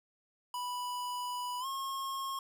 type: tone with pitch glide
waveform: square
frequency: 986 to 1081.5 Hz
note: B5 to C#6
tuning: -3 to -43 cents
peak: -36 dBFS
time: 0.54-2.39 s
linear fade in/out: 2 ms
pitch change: +160 cents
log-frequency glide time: 1.6-1.66 s
effects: 13-bit